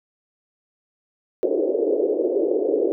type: band-pass noise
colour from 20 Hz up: white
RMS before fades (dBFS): -21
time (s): 1.43-2.92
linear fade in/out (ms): 0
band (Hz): 330 to 510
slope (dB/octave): 48
effects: none